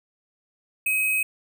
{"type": "tone with sample-and-hold", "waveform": "sine", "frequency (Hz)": 2535, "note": "D#7", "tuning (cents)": 32, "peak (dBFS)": -20, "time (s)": [0.86, 1.23], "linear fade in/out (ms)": 5, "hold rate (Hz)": 11025, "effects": []}